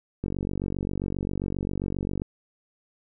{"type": "click train", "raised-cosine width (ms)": 3, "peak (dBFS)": -16, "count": 95, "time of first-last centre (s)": [0.24, 2.219], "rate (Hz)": 47.5, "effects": []}